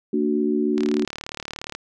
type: chord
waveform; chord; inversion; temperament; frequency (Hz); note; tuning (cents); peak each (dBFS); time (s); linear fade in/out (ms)
sine; Bb augmented; none; equal with one note detuned; 227.1 / 293.7 / 370; Bb3 / D4 / F#4; -45 / 0 / 0; -23; 0.13-1.05; 5
type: click train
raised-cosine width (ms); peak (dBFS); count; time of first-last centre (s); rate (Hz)
0.2; -14; 37; 0.78-1.75; 37.1
effects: none